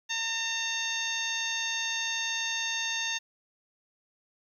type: harmonic tone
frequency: 909 Hz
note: A#5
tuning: 44 cents flat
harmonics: 1 / 2 / 3 / 4 / 5 / 6 / 7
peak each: -42 / -35 / -35 / -34 / -42 / -43 / -36 dBFS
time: 0.09-3.19 s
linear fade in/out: 20 ms
effects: 10-bit